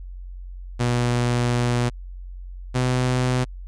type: tone pair in turn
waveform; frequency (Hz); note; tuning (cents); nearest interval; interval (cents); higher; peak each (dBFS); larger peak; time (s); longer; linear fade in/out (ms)
sawtooth; 121.5 / 126.29; B2 / B2; -28 / +39; minor second; 67; second; -15; neither; 0.79-1.9 / 2.74-3.45; first; 20
effects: added 45 Hz sine -33 dBFS peak until 3.67 s + resampled to 22050 Hz